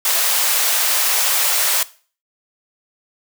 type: high-pass noise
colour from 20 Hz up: white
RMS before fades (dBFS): -17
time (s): 0.05-1.83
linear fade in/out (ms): 2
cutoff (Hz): 540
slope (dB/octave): 24
effects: noise-tail reverb RT60 0.4 s tail -18 dB re dry